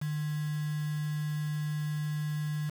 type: tone with quantisation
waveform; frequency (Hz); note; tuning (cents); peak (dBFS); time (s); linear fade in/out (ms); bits
sine; 151; D3; +48; -30; 0.01-2.7; 10; 7
effects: none